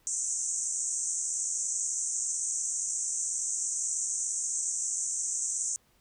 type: band-pass noise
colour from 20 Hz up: pink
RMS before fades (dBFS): -32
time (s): 0.07-5.76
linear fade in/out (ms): 0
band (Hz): 6100 to 8500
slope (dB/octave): 96
effects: pink hiss -67 dBFS RMS until 6 s